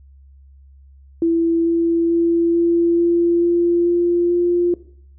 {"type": "tone with pitch steps", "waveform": "sine", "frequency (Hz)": [333, 335.3, 337.6, 340, 342.4, 344.7, 347.1, 349.6], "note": ["E4", "E4", "E4", "F4", "F4", "F4", "F4", "F4"], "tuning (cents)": [18, 30, 41, -46, -34, -23, -11, 2], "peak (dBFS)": -13, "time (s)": [1.22, 4.74], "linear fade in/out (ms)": 2, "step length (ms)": 440, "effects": ["noise-tail reverb RT60 0.6 s tail -18 dB re dry", "added 68 Hz sine -43 dBFS peak until 5.18 s"]}